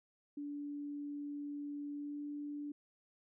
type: tone with pitch glide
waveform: sine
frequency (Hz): 289.4 to 291.7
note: D4 to D4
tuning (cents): -25 to -12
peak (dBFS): -40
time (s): 0.37-2.72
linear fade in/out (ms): 5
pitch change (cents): +13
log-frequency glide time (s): 1.92-2.21
effects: none